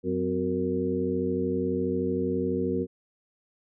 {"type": "harmonic tone with a mistuned harmonic", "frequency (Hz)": 92.5, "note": "F#2", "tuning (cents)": 0, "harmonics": [1, 2, 3, 4, 5], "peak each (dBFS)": [-36, -32, -30, -30, -30], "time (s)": [0.03, 2.87], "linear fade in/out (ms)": 50, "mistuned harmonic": 3, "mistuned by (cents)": -120, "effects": []}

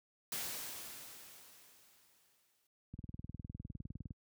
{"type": "noise with exponential decay", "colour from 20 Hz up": "white", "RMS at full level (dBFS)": -39, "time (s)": [0.32, 2.67], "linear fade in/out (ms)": 2, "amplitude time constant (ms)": 510}
{"type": "click train", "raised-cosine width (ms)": 5, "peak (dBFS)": -32, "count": 24, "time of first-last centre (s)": [2.94, 4.108], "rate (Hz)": 19.7}
{"effects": ["high-pass 60 Hz 12 dB/octave"]}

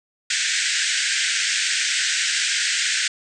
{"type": "band-pass noise", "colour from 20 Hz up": "pink", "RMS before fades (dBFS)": -22, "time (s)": [0.3, 3.08], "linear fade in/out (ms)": 5, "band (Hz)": [1500, 8500], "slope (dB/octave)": 96, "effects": []}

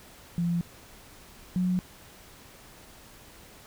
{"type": "tone pair in turn", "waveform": "sine", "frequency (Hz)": [171.9, 182.12], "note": ["F3", "F#3"], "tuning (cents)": [-27, -27], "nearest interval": "minor second", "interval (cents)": 100, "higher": "second", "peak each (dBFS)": [-24, -23], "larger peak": "second", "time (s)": [[0.38, 0.61], [1.56, 1.79]], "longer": "neither", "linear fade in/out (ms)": 0, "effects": ["pink hiss -51 dBFS RMS until 3.66 s"]}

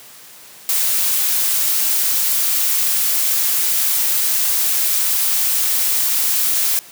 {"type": "noise", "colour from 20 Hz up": "blue", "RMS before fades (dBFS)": -17, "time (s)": [0.69, 6.79], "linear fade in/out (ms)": 0, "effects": ["white hiss -41 dBFS RMS until 6.91 s", "high-pass 100 Hz 12 dB/octave"]}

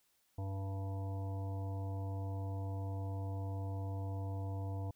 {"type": "harmonic tone", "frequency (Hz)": 97.2, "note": "G2", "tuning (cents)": -14, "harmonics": [1, 3, 5, 7, 9, 10], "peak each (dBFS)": [-37, -49, -52, -51, -55, -58], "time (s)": [0.38, 4.91], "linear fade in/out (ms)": 5, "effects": ["white hiss -75 dBFS RMS until 4.95 s"]}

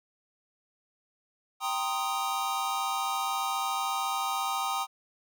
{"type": "chord", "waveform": "square", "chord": "C minor seventh", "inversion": "second", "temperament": "equal", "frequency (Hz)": [784, 932.3, 1046.5, 1244.5], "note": ["G5", "Bb5", "C6", "Eb6"], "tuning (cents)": [0, 0, 0, 0], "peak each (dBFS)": [-34, -36, -38, -33], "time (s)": [1.6, 4.87], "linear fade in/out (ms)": 50, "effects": []}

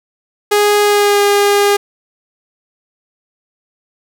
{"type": "tone with pitch glide", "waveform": "sawtooth", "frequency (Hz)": [413.9, 406.3], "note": ["G#4", "G#4"], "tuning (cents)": [-6, -38], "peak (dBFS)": -5, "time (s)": [0.51, 1.77], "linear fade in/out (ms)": 10, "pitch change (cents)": -32, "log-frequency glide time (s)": [0.82, 1.22], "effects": []}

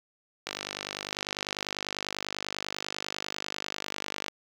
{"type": "click train", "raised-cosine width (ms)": 0.2, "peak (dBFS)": -14, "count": 192, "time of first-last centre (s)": [0.47, 4.282], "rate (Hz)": 50.1, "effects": ["high-pass 150 Hz 12 dB/octave", "7-bit"]}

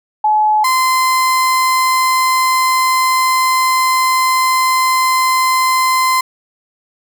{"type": "tone pair in turn", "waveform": ["sine", "35% pulse"], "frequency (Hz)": [854, 1034.4], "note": ["G#5", "C6"], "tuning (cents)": [48, -20], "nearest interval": "minor third", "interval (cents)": 332, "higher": "second", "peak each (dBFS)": -9, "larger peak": "neither", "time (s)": [[0.24, 0.64], [0.64, 6.21]], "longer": "second", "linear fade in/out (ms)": 5, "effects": []}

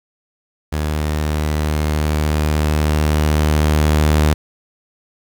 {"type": "tone with level ramp", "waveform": "sawtooth", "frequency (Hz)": 76.1, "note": "D#2", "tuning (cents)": -38, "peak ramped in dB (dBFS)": [-14, -7], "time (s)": [0.72, 4.34], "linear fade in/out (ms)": 10, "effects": ["7-bit"]}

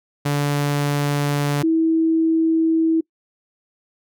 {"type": "tone pair in turn", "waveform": ["sawtooth", "sine"], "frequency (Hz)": [144.4, 324.2], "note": ["D3", "E4"], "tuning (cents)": [-29, -29], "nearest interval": "octave + major second", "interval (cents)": 1400, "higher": "second", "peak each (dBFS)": -14, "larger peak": "neither", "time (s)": [[0.25, 1.63], [1.63, 3.01]], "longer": "neither", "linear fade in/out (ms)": 10, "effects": ["noise-tail reverb RT60 0.1 s tail -24 dB re dry"]}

